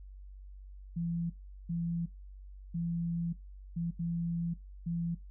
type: tone bursts at uneven times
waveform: sine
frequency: 169.3 Hz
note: E3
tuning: 46 cents sharp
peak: -31 dBFS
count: 6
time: 0.96-1.3 / 1.69-2.06 / 2.74-3.33 / 3.76-3.91 / 3.99-4.54 / 4.86-5.15 s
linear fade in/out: 10 ms
effects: noise-tail reverb RT60 0.2 s tail -21 dB re dry + added 48 Hz sine -46 dBFS peak until 5.3 s